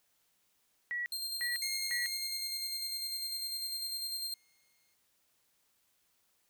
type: tone bursts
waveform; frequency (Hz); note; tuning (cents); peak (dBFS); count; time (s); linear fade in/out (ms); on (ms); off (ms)
sine; 1932; B6; -39; -33; 3; 0.91-2.06; 0; 150; 350
type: tone with tremolo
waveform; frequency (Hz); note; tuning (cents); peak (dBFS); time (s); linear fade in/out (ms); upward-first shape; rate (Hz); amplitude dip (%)
sawtooth; 4186; C8; 0; -32; 1.12-4.34; 2; square; 10; 30
type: tone with exponential decay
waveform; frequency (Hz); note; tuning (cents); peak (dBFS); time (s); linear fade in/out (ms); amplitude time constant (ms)
15% pulse; 2144; C7; +42; -29; 1.62-4.94; 2; 720
effects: white hiss -74 dBFS RMS until 6.49 s